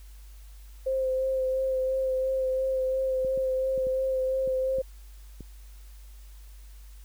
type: tone with vibrato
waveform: sine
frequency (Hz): 523.3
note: C5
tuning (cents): 0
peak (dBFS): -24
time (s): 0.86-4.82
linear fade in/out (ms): 10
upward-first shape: sine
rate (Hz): 2.9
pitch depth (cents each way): 18
type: clicks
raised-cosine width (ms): 3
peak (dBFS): -29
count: 7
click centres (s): 3.248 / 3.376 / 3.778 / 3.869 / 4.476 / 4.785 / 5.407
effects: added 50 Hz sine -44 dBFS peak until 7.04 s + white hiss -59 dBFS RMS until 7.04 s